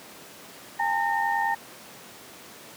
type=tone cluster; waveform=sine; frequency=812 / 902 / 1833 Hz; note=G#5 / A5 / A#6; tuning=-39 / +43 / -30 cents; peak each=-27 / -26 / -28 dBFS; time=0.79-1.55 s; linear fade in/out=10 ms; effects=pink hiss -45 dBFS RMS until 2.76 s + high-pass 200 Hz 12 dB/octave